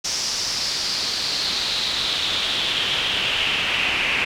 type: noise with band-pass filter sweep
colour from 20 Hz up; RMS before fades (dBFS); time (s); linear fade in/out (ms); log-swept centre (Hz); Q
brown; -23; 0.04-4.25; 10; 5600 to 2500; 4.4
effects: none